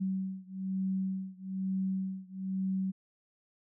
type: beating tone pair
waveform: sine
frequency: 189.6 / 190.7 Hz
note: F#3 / G3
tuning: +43 / -47 cents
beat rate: 1.1 Hz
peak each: -34 / -35 dBFS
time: 0-2.92 s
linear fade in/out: 20 ms
effects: none